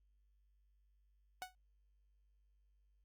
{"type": "tone with exponential decay", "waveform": "sawtooth", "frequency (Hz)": 740, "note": "F#5", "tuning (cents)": 0, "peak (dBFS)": -36, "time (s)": [1.42, 1.55], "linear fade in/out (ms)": 0, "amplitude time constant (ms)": 27, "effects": ["added 50 Hz sine -70 dBFS peak until 3.04 s", "Opus 48 kbps"]}